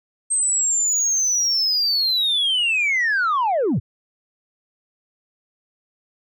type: linear sweep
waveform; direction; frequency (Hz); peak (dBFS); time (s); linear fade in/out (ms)
sine; down; 8372 to 77.4; -15; 0.3-3.8; 20
effects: tanh soft clip ceiling -15 dBFS